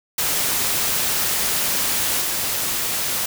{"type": "noise with level steps", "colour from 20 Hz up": "white", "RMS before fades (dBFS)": [-21, -23], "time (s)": [0.18, 3.26], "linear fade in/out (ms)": 5, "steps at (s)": 2.21, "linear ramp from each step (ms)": 10, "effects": []}